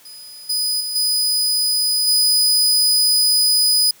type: tone with level steps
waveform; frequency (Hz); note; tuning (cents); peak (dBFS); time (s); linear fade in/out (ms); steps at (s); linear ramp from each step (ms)
sawtooth; 4978; D#8; 0; -33 / -15 / -20 / -13 / -10; 0.05-3.91; 5; 0.49 / 0.8 / 0.95 / 2.07; 10
effects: white hiss -49 dBFS RMS until 4 s + high-pass 80 Hz 12 dB/octave